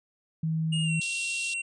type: tone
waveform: sine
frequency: 160.2 Hz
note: E3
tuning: 49 cents flat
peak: -25 dBFS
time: 0.43-1 s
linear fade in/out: 5 ms
type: tone with pitch glide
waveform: square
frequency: 2847 to 2733 Hz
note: F7 to F7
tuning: +33 to -38 cents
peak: -30 dBFS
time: 0.72-1.62 s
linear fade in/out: 10 ms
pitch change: -71 cents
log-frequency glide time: 0.83-0.91 s
type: band-pass noise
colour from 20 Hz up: pink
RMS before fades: -38 dBFS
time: 1.01-1.54 s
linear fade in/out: 5 ms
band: 3000 to 10000 Hz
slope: 96 dB/octave
effects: resampled to 24000 Hz